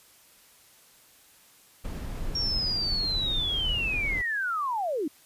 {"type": "noise", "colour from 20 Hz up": "brown", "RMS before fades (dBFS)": -33, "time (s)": [1.84, 4.22], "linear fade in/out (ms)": 10}
{"type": "linear sweep", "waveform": "sine", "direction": "down", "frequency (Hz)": [5588, 267.9], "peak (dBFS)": -26, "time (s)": [2.35, 5.08], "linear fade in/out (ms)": 5}
{"effects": ["white hiss -57 dBFS RMS until 5.25 s", "resampled to 32000 Hz"]}